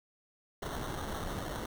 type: noise with sample-and-hold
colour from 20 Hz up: pink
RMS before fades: -38 dBFS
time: 0.62-1.66 s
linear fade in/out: 5 ms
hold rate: 2450 Hz
effects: none